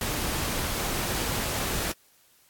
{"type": "noise", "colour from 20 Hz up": "pink", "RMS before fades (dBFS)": -29, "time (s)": [0.01, 1.92], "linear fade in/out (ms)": 2, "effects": ["white hiss -61 dBFS RMS until 2.49 s", "AAC 64 kbps"]}